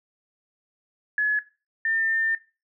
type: tone pair in turn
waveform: sine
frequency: 1700 / 1801.3 Hz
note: G#6 / A6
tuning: +40 / +40 cents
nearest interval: minor second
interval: 100 cents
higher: second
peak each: -19 / -22 dBFS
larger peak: first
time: 1.18-1.39 / 1.85-2.35 s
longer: second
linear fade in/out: 2 ms
effects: noise-tail reverb RT60 0.3 s tail -17 dB re dry